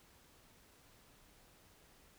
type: silence
effects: pink hiss -65 dBFS RMS until 2.18 s